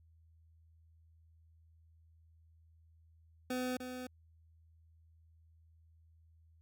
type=tone with echo; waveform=25% pulse; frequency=252.8 Hz; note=B3; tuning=41 cents sharp; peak=-31 dBFS; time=3.5-3.77 s; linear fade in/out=5 ms; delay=300 ms; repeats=1; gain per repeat=-7 dB; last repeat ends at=4.07 s; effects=added 81 Hz sine -62 dBFS peak until 6.61 s